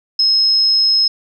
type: tone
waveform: sine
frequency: 5160 Hz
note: E8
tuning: 38 cents flat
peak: -10 dBFS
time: 0.19-1.08 s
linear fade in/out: 5 ms
effects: none